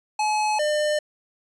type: tone pair in turn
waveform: square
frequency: 852 / 601.4 Hz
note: G#5 / D5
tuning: +44 / +41 cents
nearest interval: tritone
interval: 603 cents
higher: first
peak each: -21 dBFS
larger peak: neither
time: 0.19-0.59 / 0.59-0.99 s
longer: neither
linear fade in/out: 5 ms
effects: resampled to 22050 Hz